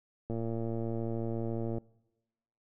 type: click train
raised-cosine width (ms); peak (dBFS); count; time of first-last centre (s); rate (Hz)
2; -23; 170; 0.3-1.782; 114
effects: noise-tail reverb RT60 1.0 s tail -24 dB re dry

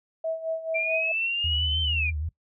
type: tone with tremolo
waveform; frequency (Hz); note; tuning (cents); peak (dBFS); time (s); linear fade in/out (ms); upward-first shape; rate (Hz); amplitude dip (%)
sine; 648; E5; -30; -24; 0.24-1.12; 5; sine; 4.6; 75
type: linear two-way sweep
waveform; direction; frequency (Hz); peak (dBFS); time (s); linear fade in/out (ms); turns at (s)
sine; up then down; 2349 to 3115 to 2349; -24; 0.74-2.11; 20; 1.82
type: tone with vibrato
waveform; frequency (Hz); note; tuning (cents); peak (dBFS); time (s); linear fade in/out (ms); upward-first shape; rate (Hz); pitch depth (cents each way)
sine; 77.78; D#2; 0; -27; 1.44-2.29; 5; triangle; 6.4; 110
effects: noise-tail reverb RT60 0.1 s tail -20 dB re dry

